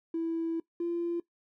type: tone pair in turn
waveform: triangle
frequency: 329.6 / 342.2 Hz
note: E4 / F4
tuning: 0 / -35 cents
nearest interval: minor second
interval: 65 cents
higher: second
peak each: -25 dBFS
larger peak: neither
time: 0.14-0.6 / 0.8-1.2 s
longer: first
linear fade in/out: 5 ms
effects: noise-tail reverb RT60 0.1 s tail -22 dB re dry + tanh soft clip ceiling -27 dBFS